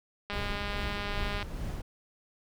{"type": "click train", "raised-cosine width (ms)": 0.3, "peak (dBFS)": -20, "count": 231, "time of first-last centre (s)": [0.3, 1.427], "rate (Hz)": 204}
{"type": "noise with tremolo", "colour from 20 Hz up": "brown", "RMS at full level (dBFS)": -34, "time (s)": [0.32, 1.82], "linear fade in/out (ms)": 10, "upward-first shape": "triangle", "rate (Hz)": 2.4, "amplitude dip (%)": 45}
{"effects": []}